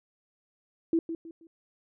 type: tone with echo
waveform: sine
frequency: 329.6 Hz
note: E4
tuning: in tune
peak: -21 dBFS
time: 0.93-0.99 s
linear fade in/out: 2 ms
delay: 160 ms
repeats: 3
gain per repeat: -10 dB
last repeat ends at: 1.47 s
effects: none